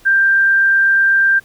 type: tone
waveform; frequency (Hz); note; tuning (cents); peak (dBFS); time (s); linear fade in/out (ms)
sine; 1582; G6; +15; -9; 0.05-1.4; 20
effects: pink hiss -48 dBFS RMS until 1.44 s